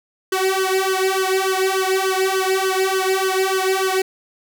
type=tone with flanger; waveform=sawtooth; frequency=380 Hz; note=F#4; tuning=46 cents sharp; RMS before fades=-19 dBFS; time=0.32-4.02 s; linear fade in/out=5 ms; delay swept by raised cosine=0.63 to 2.23 ms; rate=3.4 Hz; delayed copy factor=+0.9; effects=none